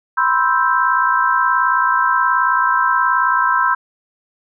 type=chord; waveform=sine; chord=C major seventh; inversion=third; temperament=equal; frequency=987.8 / 1046.5 / 1318.5 / 1568 Hz; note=B5 / C6 / E6 / G6; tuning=0 / 0 / 0 / 0 cents; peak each=-18 dBFS; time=0.17-3.75 s; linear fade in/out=10 ms; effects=none